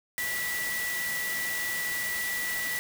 sine tone in noise, 1957 Hz, B6, 16 cents flat, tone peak -30 dBFS, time 0.18-2.79 s, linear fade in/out 0 ms, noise white, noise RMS -35 dBFS, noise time 0.18-2.79 s, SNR +2 dB, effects none

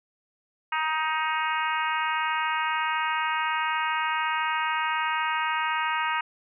harmonic tone, 313.8 Hz, D#4, 15 cents sharp, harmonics 3 / 4 / 5 / 6 / 7 / 8 / 9, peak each -28 / -30 / -32 / -34 / -35 / -36 / -37 dBFS, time 0.72-6.21 s, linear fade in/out 5 ms, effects none

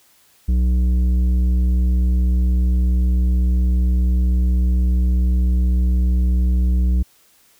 triangle tone with tanh clipping, 61.74 Hz, B1, in tune, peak -15 dBFS, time 0.48-7.03 s, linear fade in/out 10 ms, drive 13 dB, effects white hiss -55 dBFS RMS until 7.59 s

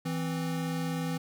square tone pair together, 164.81 / 261.6 Hz, E3 / C4, 0 / 0 cents, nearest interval minor sixth, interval 800 cents, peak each -32 / -36 dBFS, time 0.05-1.18 s, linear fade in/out 10 ms, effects none

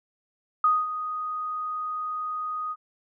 sine tone with ADSR envelope, 1244.5 Hz, D#6, in tune, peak -16 dBFS, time 0.64-2.76 s, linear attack 3 ms, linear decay 220 ms, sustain -12 dB, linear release 46 ms, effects none

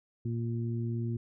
harmonic tone, 116.54 Hz, A#2, in tune, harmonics 1 / 2 / 3, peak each -31 / -37 / -41 dBFS, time 0.25-1.17 s, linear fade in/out 5 ms, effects none

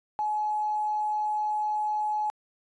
sine tone with quantisation, 848 Hz, G#5, 36 cents sharp, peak -25 dBFS, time 0.19-2.3 s, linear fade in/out 0 ms, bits 9, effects resampled to 22050 Hz

